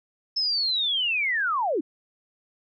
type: linear sweep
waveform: sine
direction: down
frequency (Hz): 5274 to 261.6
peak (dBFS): -22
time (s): 0.36-1.81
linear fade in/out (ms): 10
effects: none